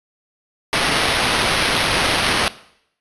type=noise with sample-and-hold; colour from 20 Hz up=white; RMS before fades=-18 dBFS; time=0.73-2.48 s; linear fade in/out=0 ms; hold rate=7350 Hz; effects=noise-tail reverb RT60 0.7 s tail -18 dB re dry + resampled to 24000 Hz